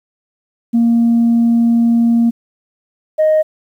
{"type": "tone pair in turn", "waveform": "sine", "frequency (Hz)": [233.1, 622.3], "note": ["A#3", "D#5"], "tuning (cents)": [0, 0], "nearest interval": "octave + perfect fourth", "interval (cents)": 1700, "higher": "second", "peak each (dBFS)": -7, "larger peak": "neither", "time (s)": [[0.73, 2.31], [3.18, 3.43]], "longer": "first", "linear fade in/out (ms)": 20, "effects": ["tanh soft clip ceiling -6 dBFS", "8-bit"]}